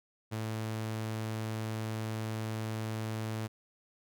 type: tone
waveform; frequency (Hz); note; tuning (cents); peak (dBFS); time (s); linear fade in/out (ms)
sawtooth; 110; A2; 0; -30; 0.31-3.48; 20
effects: none